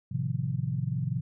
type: chord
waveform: sine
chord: F dominant seventh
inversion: first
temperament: equal with one note detuned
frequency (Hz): 110 / 130.81 / 155.56 / 176.13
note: A2 / C3 / Eb3 / F3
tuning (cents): 0 / 0 / 0 / +15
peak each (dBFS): -34 / -30 / -34 / -36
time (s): 0.11-1.21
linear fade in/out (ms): 10
effects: none